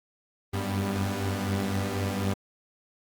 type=tone cluster; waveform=sawtooth; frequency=94.4 / 98.4 / 198.2 / 245.9 Hz; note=F#2 / G2 / G3 / B3; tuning=+35 / +7 / +19 / -7 cents; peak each=-30 / -26 / -29 / -31 dBFS; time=0.53-2.34 s; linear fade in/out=10 ms; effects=Opus 32 kbps